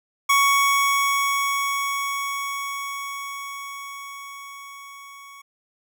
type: tone with level ramp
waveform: 25% pulse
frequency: 1115 Hz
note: C#6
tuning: 10 cents sharp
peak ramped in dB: -11 to -38 dBFS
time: 0.29-5.42 s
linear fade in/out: 10 ms
effects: none